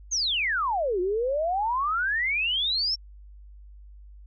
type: exponential two-way sweep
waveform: sine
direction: down then up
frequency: 6660 to 350 to 5540 Hz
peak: -23 dBFS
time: 0.11-2.96 s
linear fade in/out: 20 ms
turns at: 1 s
effects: added 50 Hz sine -44 dBFS peak until 4.26 s